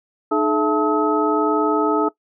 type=tone cluster; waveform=sine; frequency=304.9 / 426.4 / 667 / 877 / 1279 Hz; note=D#4 / G#4 / E5 / A5 / D#6; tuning=-35 / +46 / +20 / -6 / +47 cents; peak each=-20 / -20 / -26 / -24 / -22 dBFS; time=0.31-2.09 s; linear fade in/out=10 ms; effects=noise-tail reverb RT60 0.1 s tail -19 dB re dry